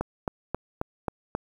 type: click train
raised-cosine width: 1 ms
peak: -13 dBFS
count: 6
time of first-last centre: 0.01-1.35 s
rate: 3.73 Hz
effects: 8-bit